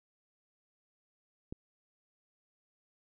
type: click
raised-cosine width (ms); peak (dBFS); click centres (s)
3; -27; 1.525
effects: none